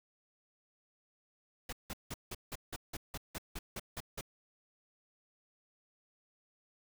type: noise bursts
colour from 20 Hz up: pink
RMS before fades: -41 dBFS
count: 13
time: 1.69-4.211 s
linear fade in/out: 5 ms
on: 37 ms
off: 170 ms
effects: none